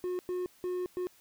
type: tone bursts at uneven times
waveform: triangle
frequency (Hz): 361.7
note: F#4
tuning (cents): -39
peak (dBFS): -29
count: 4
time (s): 0.04-0.19 / 0.29-0.46 / 0.64-0.86 / 0.97-1.07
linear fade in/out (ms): 0
effects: white hiss -62 dBFS RMS until 1.2 s